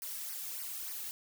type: noise with flanger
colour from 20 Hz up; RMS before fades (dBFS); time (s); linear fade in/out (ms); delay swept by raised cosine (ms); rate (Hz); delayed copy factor
blue; -41; 0.02-1.11; 0; 0.26 to 2.06; 3.4; -0.85
effects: none